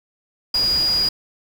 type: tone in noise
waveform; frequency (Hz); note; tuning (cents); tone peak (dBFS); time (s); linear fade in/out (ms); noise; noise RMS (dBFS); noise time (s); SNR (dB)
sine; 4881; D#8; -34; -16; 0.54-1.09; 5; pink; -31; 0.54-1.09; +12
effects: none